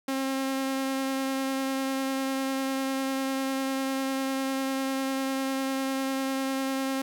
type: tone with vibrato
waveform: sawtooth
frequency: 267.8 Hz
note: C4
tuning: 40 cents sharp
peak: -23 dBFS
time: 0.08-7.02 s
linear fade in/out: 5 ms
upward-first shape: triangle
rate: 10 Hz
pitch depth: 13 cents each way
effects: 10-bit